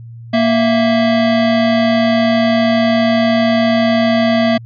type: tone pair together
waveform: square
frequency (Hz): 233.1 / 659.3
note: A#3 / E5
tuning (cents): 0 / 0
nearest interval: octave + tritone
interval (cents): 1800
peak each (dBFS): -13 / -15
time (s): 0.33-4.58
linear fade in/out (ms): 10
effects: added 116 Hz sine -30 dBFS peak until 4.65 s + resampled to 11025 Hz